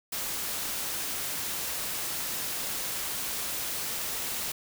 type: noise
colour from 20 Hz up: white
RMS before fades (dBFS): -33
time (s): 0.12-4.52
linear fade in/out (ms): 5
effects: none